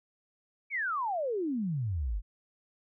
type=exponential sweep; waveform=sine; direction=down; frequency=2339 to 43.24 Hz; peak=-29 dBFS; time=0.7-2.22 s; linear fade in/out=50 ms; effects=none